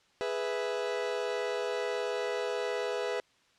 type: chord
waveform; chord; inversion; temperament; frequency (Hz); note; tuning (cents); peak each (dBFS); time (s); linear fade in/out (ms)
40% pulse; E major; first; equal; 415.3 / 493.9 / 659.3; G#4 / B4 / E5; 0 / 0 / 0; -34 / -33 / -37; 0.21-3.2; 0
effects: white hiss -66 dBFS RMS until 3.58 s + low-pass 5000 Hz 12 dB/octave